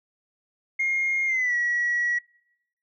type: tone with pitch glide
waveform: sine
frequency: 2135 to 1924.2 Hz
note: C7 to B6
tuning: +34 to -46 cents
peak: -20 dBFS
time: 0.79-2.19 s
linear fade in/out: 10 ms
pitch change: -180 cents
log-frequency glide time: 1.26-1.55 s
effects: noise-tail reverb RT60 0.9 s tail -26 dB re dry + tanh soft clip ceiling -18 dBFS